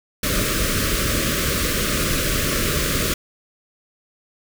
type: band-stop noise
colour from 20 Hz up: pink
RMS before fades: -21 dBFS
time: 0.23-3.14 s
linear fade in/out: 5 ms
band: 630 to 1100 Hz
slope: 96 dB/octave
effects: none